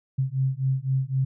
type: beating tone pair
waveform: sine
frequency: 131 / 134.9 Hz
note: C3 / C#3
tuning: +2 / -47 cents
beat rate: 3.9 Hz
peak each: -25 dBFS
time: 0.18-1.25 s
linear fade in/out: 10 ms
effects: none